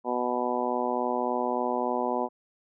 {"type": "harmonic tone", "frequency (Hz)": 123.47, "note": "B2", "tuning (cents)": 0, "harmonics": [2, 3, 4, 5, 6, 7, 8], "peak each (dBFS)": [-33, -33, -33, -33, -33, -33, -33], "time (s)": [0.04, 2.29], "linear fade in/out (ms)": 50, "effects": []}